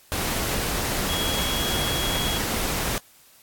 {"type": "tone in noise", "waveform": "sine", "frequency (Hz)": 3322, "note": "G#7", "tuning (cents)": 0, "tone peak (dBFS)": -28, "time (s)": [1.09, 2.38], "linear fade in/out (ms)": 0, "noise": "pink", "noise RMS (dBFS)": -26, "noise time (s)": [0.12, 2.98], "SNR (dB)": -5, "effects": ["white hiss -54 dBFS RMS until 3.42 s", "AAC 64 kbps"]}